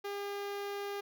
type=tone with notch filter; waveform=sawtooth; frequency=403.5 Hz; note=G#4; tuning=50 cents flat; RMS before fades=-39 dBFS; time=0.04-1.01 s; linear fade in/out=10 ms; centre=8300 Hz; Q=1; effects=none